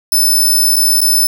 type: tone with dropouts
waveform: 5% pulse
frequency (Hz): 5274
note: E8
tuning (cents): 0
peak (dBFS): -3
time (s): 0.12-1.27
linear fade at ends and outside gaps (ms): 2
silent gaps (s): 0.759-0.765 / 1.006-1.015
effects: none